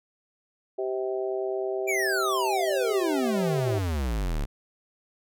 harmonic tone, 129.5 Hz, C3, 17 cents flat, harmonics 3 / 4 / 5 / 6, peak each -28 / -37 / -32 / -40 dBFS, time 0.78-3.79 s, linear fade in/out 10 ms
square exponential sweep, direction down, 2402 to 32.76 Hz, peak -26 dBFS, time 1.87-4.46 s, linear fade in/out 20 ms
effects none

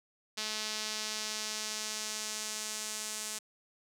sawtooth tone with band-pass filter sweep, 215.3 Hz, A3, 37 cents flat, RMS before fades -38 dBFS, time 0.37-3.39 s, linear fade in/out 10 ms, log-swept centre 4800 to 7800 Hz, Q 1.5, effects none

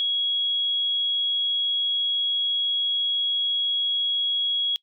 sine tone, 3322 Hz, G#7, in tune, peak -21 dBFS, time 0-4.76 s, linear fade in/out 0 ms, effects noise-tail reverb RT60 0.1 s tail -22 dB re dry

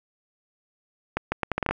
accelerating click train, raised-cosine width 0.5 ms, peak -9 dBFS, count 9, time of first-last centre 1.17-1.71 s, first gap 150 ms, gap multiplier 0.75, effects none

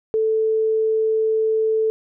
sine tone, 440 Hz, A4, in tune, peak -16 dBFS, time 0.14-1.9 s, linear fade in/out 0 ms, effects none

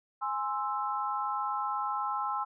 sine chord, Ab augmented, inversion none, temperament equal, 830.6 / 1046.5 / 1318.5 Hz, Ab5 / C6 / E6, 0 / 0 / 0 cents, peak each -34 dBFS, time 0.21-2.45 s, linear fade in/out 20 ms, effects none

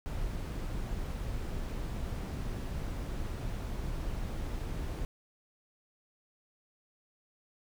brown noise, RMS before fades -36 dBFS, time 0.06-5.05 s, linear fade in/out 0 ms, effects none

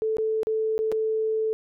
sine tone with dropouts, 439 Hz, A4, 4 cents flat, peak -22 dBFS, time 0.02-1.53 s, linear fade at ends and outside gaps 0 ms, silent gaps 0.169-0.184 / 0.432-0.47 / 0.78-0.79 / 0.917-0.923 s, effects none

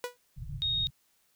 sawtooth tone with exponential decay, 490 Hz, B4, 14 cents flat, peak -25 dBFS, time 0.04-0.17 s, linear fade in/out 1 ms, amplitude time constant 27 ms
white low-pass noise, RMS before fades -40 dBFS, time 0.36-0.91 s, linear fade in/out 20 ms, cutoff 160 Hz, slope 96 dB/octave
sine tone, 3729 Hz, A#7, in tune, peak -27 dBFS, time 0.62-0.87 s, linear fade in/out 0 ms
effects white hiss -70 dBFS RMS until 1.35 s

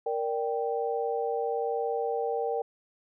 sine chord, G minor, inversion first, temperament equal, 466.2 / 587.3 / 784 Hz, Bb4 / D5 / G5, 0 / 0 / 0 cents, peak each -29 / -35 / -32 dBFS, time 0.06-2.62 s, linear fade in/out 5 ms, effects none

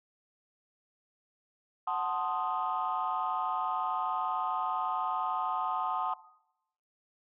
sine chord, F# diminished seventh, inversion none, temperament equal, 740 / 880 / 1046.5 / 1244.5 Hz, F#5 / A5 / C6 / Eb6, 0 / 0 / 0 / 0 cents, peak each -34 dBFS, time 1.87-6.14 s, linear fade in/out 5 ms, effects noise-tail reverb RT60 0.8 s tail -18 dB re dry + tanh soft clip ceiling -22 dBFS

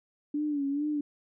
sine tone with vibrato, 288.9 Hz, D4, 28 cents flat, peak -27 dBFS, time 0.34-1.01 s, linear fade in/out 5 ms, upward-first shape sine, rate 2.3 Hz, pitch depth 74 cents each way, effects none

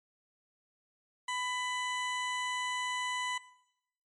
20% pulse tone, 997 Hz, B5, 16 cents sharp, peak -28 dBFS, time 1.28-3.38 s, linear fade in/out 5 ms, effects noise-tail reverb RT60 0.8 s tail -18 dB re dry + MP3 48 kbps

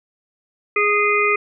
harmonic tone with a mistuned harmonic, 414.3 Hz, G#4, 4 cents flat, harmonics 1 / 3 / 5 / 6, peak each -20 / -20 / -20 / -20 dBFS, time 0.76-1.36 s, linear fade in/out 5 ms, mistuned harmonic 6, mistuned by -18 cents, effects none

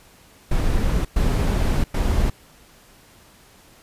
brown noise bursts at uneven times, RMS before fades -19 dBFS, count 3, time 0.51-1.05 / 1.16-1.84 / 1.94-2.3 s, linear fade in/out 5 ms, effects pink hiss -51 dBFS RMS until 3.82 s + resampled to 32000 Hz

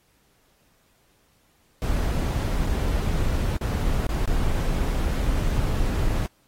brown noise with dropouts, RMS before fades -23 dBFS, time 1.82-6.26 s, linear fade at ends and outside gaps 0 ms, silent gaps 2.667-2.672 / 3.568-3.612 / 4.065-4.091 / 4.257-4.277 s, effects pink hiss -64 dBFS RMS until 6.47 s + AAC 48 kbps

